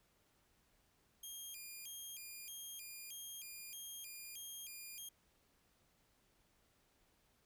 5% pulse tone with vibrato, 2794 Hz, F7, in tune, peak -40 dBFS, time 1.23-5.09 s, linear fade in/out 5 ms, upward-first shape square, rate 1.6 Hz, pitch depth 250 cents each way, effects pink hiss -75 dBFS RMS until 7.45 s

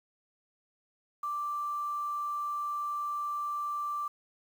sine tone with quantisation, 1174.7 Hz, D6, in tune, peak -31 dBFS, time 1.23-4.08 s, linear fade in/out 5 ms, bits 9, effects none

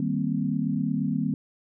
sine chord, C minor seventh, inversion first, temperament equal, 155.56 / 196 / 233.1 / 261.6 Hz, Eb3 / G3 / Bb3 / C4, 0 / 0 / 0 / 0 cents, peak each -29 dBFS, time 0-1.34 s, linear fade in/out 2 ms, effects none

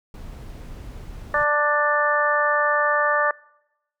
brown noise, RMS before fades -37 dBFS, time 0.14-1.44 s, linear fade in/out 2 ms
harmonic tone, 295 Hz, D4, 8 cents sharp, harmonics 2 / 3 / 4 / 5 / 6, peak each -23 / -28 / -22 / -28 / -22 dBFS, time 1.34-3.31 s, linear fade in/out 2 ms
effects noise-tail reverb RT60 0.9 s tail -24 dB re dry

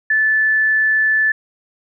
sine tone, 1746 Hz, A6, 14 cents flat, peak -12 dBFS, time 0.1-1.32 s, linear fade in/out 5 ms, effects none

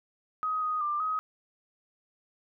sine tone with pitch steps, 1259 / 1246 / 1189 / 1263 Hz, D#6 / D#6 / D6 / D#6, +20 / +2 / +21 / +26 cents, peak -27 dBFS, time 0.43-1.19 s, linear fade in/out 0 ms, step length 190 ms, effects none

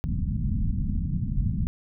pink low-pass noise, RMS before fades -26 dBFS, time 0.04-1.67 s, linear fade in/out 0 ms, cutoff 230 Hz, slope 48 dB/octave, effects none

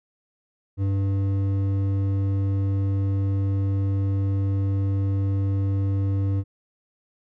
triangle tone with hard clipping, 98 Hz, G2, in tune, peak -22 dBFS, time 0.77-6.44 s, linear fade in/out 50 ms, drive 12 dB, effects none

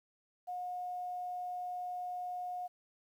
sine tone with quantisation, 721 Hz, F#5, 45 cents flat, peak -37 dBFS, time 0.47-2.68 s, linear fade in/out 20 ms, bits 11, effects none

